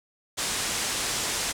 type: low-pass noise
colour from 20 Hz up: white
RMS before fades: -29 dBFS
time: 0.37-1.53 s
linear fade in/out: 20 ms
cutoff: 9100 Hz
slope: 24 dB/octave
effects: none